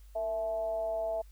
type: tone with frequency modulation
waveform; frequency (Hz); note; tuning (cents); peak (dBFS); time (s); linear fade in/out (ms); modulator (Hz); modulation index
sine; 660; E5; +2; -30; 0.15-1.22; 10; 203; 0.42
effects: added 50 Hz sine -50 dBFS peak until 1.31 s + white hiss -67 dBFS RMS until 1.31 s